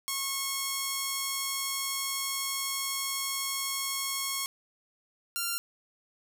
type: tone pair in turn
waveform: 5% pulse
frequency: 1092 / 1386.6 Hz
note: C#6 / F6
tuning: -26 / -13 cents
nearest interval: major third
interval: 413 cents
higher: second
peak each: -18 dBFS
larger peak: neither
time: 0.08-4.46 / 5.36-5.58 s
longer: first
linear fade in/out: 0 ms
effects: none